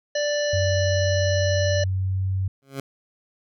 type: harmonic tone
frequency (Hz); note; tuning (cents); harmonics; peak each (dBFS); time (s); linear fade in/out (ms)
587.3; D5; 0; 1 / 3 / 5 / 7 / 9 / 10; -22 / -30 / -35 / -33 / -39 / -35; 0.15-1.84; 5
type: tone with pitch glide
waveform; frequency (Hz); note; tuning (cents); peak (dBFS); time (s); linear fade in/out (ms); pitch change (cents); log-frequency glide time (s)
sine; 94 to 95.09; F#2 to F#2; +28 to +48; -21; 0.53-2.48; 5; +20; 1.72-2.29
type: tone with exponential growth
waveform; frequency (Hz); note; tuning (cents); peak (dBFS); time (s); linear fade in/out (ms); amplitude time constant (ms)
15% pulse; 136.6; C#3; -25; -20; 2.62-2.8; 2; 39
effects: none